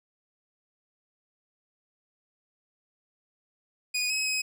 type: tone with pitch steps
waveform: 20% pulse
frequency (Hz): 2472 / 2554 / 2536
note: D#7 / D#7 / D#7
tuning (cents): -12 / +45 / +32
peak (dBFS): -21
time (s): 3.94-4.42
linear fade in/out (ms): 10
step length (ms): 160
effects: none